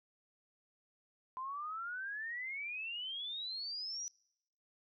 sine exponential sweep, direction up, 1015 to 5930 Hz, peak -39 dBFS, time 1.37-4.08 s, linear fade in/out 0 ms, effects noise-tail reverb RT60 0.8 s tail -26 dB re dry

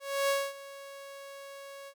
sawtooth tone with ADSR envelope, 554.4 Hz, C#5, in tune, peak -21 dBFS, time 0-1.94 s, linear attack 290 ms, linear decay 240 ms, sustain -19 dB, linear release 62 ms, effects none

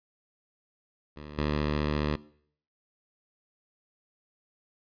10% pulse tone with level steps, 74.6 Hz, D2, 28 cents sharp, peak -33 / -18 dBFS, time 1.16-2.16 s, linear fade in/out 10 ms, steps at 1.38 s, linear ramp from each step 2 ms, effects noise-tail reverb RT60 0.6 s tail -20 dB re dry + resampled to 11025 Hz

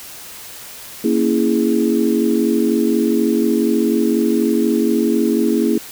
sine chord, A# half-diminished seventh, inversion none, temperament equal, 233.1 / 277.2 / 329.6 / 415.3 Hz, A#3 / C#4 / E4 / G#4, 0 / 0 / 0 / 0 cents, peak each -17 / -20 / -18 / -20 dBFS, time 1.04-5.78 s, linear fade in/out 5 ms, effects white hiss -35 dBFS RMS until 5.91 s

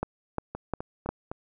two click trains, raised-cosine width 1 ms, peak -20 / -14 dBFS, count 4 / 4, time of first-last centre 0.55-1.315 / 0.03-1.09 s, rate 3.92 / 2.83 Hz, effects none

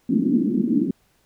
white band-pass noise, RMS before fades -20 dBFS, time 0.09-0.91 s, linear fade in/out 5 ms, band 190 to 300 Hz, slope 48 dB/octave, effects pink hiss -63 dBFS RMS until 1.25 s

